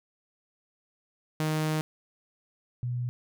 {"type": "tone pair in turn", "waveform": ["sawtooth", "sine"], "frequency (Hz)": [155.56, 122.59], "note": ["D#3", "B2"], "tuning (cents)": [0, -12], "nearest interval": "major third", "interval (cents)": 412, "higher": "first", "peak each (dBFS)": [-22, -28], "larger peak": "first", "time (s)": [[1.4, 1.81], [2.83, 3.09]], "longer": "first", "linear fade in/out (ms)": 0, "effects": []}